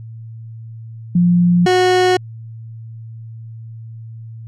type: tone pair in turn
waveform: sine / 30% pulse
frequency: 175.5 / 366.2 Hz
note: F3 / F#4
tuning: +9 / -18 cents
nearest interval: octave + minor second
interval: 1273 cents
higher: second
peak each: -9 / -8 dBFS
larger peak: second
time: 1.15-1.66 / 1.66-2.17 s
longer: neither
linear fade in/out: 5 ms
effects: added 113 Hz sine -30 dBFS peak until 4.47 s + low-pass 6000 Hz 12 dB/octave